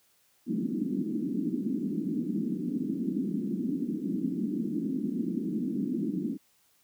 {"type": "band-pass noise", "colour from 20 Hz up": "white", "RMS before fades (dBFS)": -31, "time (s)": [0.46, 6.38], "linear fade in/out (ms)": 50, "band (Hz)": [180, 310], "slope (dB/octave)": 48, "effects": ["white hiss -67 dBFS RMS until 6.83 s", "high-pass 60 Hz 12 dB/octave"]}